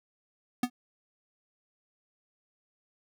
square tone with exponential decay, 246.9 Hz, B3, in tune, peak -22 dBFS, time 0.63-0.7 s, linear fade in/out 5 ms, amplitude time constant 15 ms, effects none

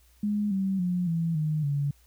sine tone with pitch steps, 207.7 / 192.67 / 178.74 / 165.81 / 153.81 / 142.69 Hz, G#3 / G3 / F3 / E3 / D#3 / D3, 0 / -30 / +40 / +10 / -20 / -50 cents, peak -24 dBFS, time 0.23-1.91 s, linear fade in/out 5 ms, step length 280 ms, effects added 60 Hz sine -58 dBFS peak until 2.06 s + white hiss -64 dBFS RMS until 2.06 s

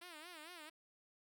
5% pulse tone with vibrato, 329.6 Hz, E4, in tune, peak -40 dBFS, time 0.01-0.7 s, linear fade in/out 10 ms, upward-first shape sine, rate 4.4 Hz, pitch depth 160 cents each way, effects none

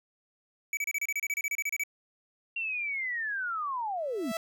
square tone bursts, 2287 Hz, D7, 47 cents flat, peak -29 dBFS, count 16, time 0.73-1.836 s, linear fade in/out 2 ms, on 41 ms, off 30 ms
sine linear sweep, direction down, 2762 to 200 Hz, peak -30 dBFS, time 2.56-4.32 s, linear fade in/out 5 ms
sawtooth tone with exponential growth, 659.3 Hz, E5, in tune, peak -26 dBFS, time 3.97-4.37 s, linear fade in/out 1 ms, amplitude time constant 85 ms
effects none

